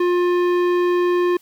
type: tone with tanh clipping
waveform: sine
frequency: 354.3 Hz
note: F4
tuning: 25 cents sharp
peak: -17 dBFS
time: 0-1.37 s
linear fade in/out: 5 ms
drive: 15 dB
effects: white hiss -54 dBFS RMS until 1.41 s